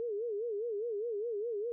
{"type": "tone with vibrato", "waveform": "sine", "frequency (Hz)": 440, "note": "A4", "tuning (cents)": 0, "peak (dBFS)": -33, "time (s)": [0, 1.72], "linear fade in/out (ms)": 0, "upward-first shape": "sine", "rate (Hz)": 4.9, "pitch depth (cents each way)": 160, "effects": []}